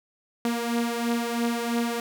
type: beating tone pair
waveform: sawtooth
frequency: 234.2 / 237.2 Hz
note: A#3 / A#3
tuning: +8 / +30 cents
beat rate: 3 Hz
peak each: -22 / -26 dBFS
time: 0.45-2 s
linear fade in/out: 2 ms
effects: none